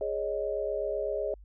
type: chord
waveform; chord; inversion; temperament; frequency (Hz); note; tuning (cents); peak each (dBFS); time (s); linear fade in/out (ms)
sine; Ab suspended fourth; none; equal; 415.3 / 554.4 / 622.3; Ab4 / Db5 / Eb5; 0 / 0 / 0; -33; 0.01-1.34; 2
effects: added 50 Hz sine -48 dBFS peak until 1.44 s